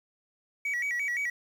sine tone with vibrato, 2093 Hz, C7, in tune, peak -25 dBFS, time 0.65-1.3 s, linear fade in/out 5 ms, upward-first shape square, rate 5.8 Hz, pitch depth 140 cents each way, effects tanh soft clip ceiling -27 dBFS + 9-bit

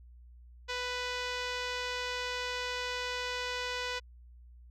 5% pulse tone with low-pass filter, 495.7 Hz, B4, 6 cents sharp, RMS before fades -36 dBFS, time 0.68-4 s, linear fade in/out 20 ms, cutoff 4900 Hz, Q 0.53, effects added 60 Hz sine -51 dBFS peak until 4.7 s

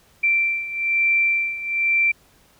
sine beating tone pair, 2349 / 2350.1 Hz, D7 / D7, 0 / +1 cents, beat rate 1.1 Hz, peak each -19 / -23 dBFS, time 0.23-2.12 s, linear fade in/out 10 ms, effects pink hiss -56 dBFS RMS until 2.59 s

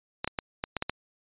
clicks, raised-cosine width 0.3 ms, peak -13 dBFS, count 7, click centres 0.245 / 0.276 / 0.388 / 0.639 / 0.767 / 0.824 / 0.896 s, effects resampled to 8000 Hz

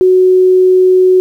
sine tone, 370 Hz, F#4, in tune, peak -4 dBFS, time 0.01-1.2 s, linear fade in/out 0 ms, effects 7-bit

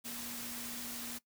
sine tone in noise, 238.6 Hz, A#3, 41 cents sharp, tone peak -48 dBFS, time 0.04-1.19 s, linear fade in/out 20 ms, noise white, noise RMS -43 dBFS, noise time 0.04-1.19 s, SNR -8 dB, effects noise-tail reverb RT60 0.1 s tail -19 dB re dry

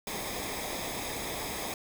pink noise with comb filter, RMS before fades -36 dBFS, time 0.07-1.74 s, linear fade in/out 2 ms, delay 0.69 ms, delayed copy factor -0.65, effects none

